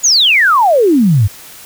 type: exponential sweep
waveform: sine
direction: down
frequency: 7040 to 92 Hz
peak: -6 dBFS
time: 0.03-1.28 s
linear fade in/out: 20 ms
effects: white hiss -35 dBFS RMS until 1.65 s